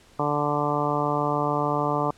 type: harmonic tone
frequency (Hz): 146.83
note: D3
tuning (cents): 0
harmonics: 1 / 2 / 3 / 4 / 5 / 6 / 7 / 8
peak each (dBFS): -30 / -30 / -30 / -30 / -30 / -30 / -30 / -30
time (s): 0.19-2.11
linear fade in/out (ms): 5
effects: pink hiss -55 dBFS RMS until 2.17 s + low-pass 9000 Hz 12 dB/octave